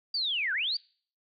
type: linear two-way sweep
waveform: sine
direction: down then up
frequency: 4772 to 1439 to 4772 Hz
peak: -27 dBFS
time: 0.14-0.77 s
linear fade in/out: 5 ms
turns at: 0.53 s
effects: noise-tail reverb RT60 0.5 s tail -26 dB re dry